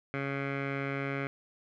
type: tone with low-pass filter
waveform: 15% pulse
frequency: 138.4 Hz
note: C#3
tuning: 2 cents flat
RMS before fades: -34 dBFS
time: 0.14-1.27 s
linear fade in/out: 0 ms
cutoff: 2000 Hz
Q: 4.8
effects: none